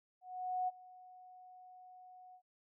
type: tone with ADSR envelope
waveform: sine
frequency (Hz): 735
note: F#5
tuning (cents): -12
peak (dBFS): -32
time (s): 0.21-2.42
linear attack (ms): 470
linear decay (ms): 25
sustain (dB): -22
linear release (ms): 75
effects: none